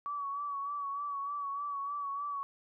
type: tone with vibrato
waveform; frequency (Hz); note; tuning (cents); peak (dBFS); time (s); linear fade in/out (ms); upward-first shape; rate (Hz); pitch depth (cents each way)
sine; 1136; C#6; +42; -34; 0.06-2.43; 0; sine; 3.3; 41
effects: none